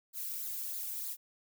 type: noise with flanger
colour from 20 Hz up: violet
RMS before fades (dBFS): -39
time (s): 0.13-1.17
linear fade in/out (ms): 50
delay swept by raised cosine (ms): 0.34 to 1.64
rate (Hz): 3.2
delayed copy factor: -0.8
effects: none